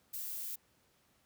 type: noise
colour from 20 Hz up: violet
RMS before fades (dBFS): -41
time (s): 0.13-0.56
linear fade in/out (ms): 10
effects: pink hiss -71 dBFS RMS until 1.25 s + high-pass 60 Hz 12 dB/octave